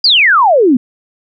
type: exponential sweep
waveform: sine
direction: down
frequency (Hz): 4978 to 233.1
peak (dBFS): -5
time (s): 0.04-0.77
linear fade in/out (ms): 5
effects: none